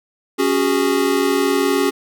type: chord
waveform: square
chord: C# suspended fourth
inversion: none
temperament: equal with one note detuned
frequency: 277.2 / 370 / 409.8 Hz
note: C#4 / F#4 / G#4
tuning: 0 / 0 / -23 cents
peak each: -20 dBFS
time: 0.38-1.91 s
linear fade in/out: 20 ms
effects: none